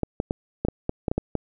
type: clicks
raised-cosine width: 2 ms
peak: -10 dBFS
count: 10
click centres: 0.033 / 0.201 / 0.309 / 0.65 / 0.685 / 0.894 / 1.082 / 1.115 / 1.18 / 1.353 s
effects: none